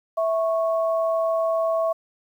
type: tone pair together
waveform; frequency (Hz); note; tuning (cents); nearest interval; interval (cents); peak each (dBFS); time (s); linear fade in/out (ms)
sine; 655.8 / 1103; E5 / C#6; -9 / -9; major sixth; 900; -20 / -28; 0.17-1.93; 10
effects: 9-bit